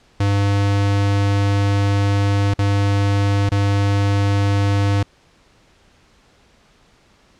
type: tone with dropouts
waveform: square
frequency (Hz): 100.3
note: G2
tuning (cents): +40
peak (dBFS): -15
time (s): 0.2-5.03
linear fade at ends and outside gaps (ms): 5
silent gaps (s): 2.539-2.588 / 3.492-3.517
effects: pink hiss -54 dBFS RMS until 7.39 s + low-pass 6000 Hz 12 dB/octave